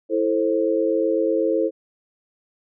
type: chord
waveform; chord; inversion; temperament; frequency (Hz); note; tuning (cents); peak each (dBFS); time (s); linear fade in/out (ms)
sine; A minor; second; just; 330 / 440 / 528; E4 / A4 / C5; +2 / 0 / +16; -22; 0.09-1.71; 50
effects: none